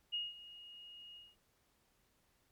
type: tone with ADSR envelope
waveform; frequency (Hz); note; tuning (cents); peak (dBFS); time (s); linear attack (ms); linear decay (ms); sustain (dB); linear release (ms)
sine; 2868; F7; +45; -34; 0.12-1.36; 22; 190; -17; 200
effects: pink hiss -75 dBFS RMS until 2.51 s + MP3 96 kbps